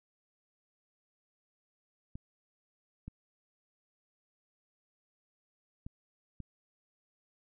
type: clicks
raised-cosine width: 5 ms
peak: -30 dBFS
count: 4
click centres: 2.155 / 3.08 / 5.865 / 6.403 s
effects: none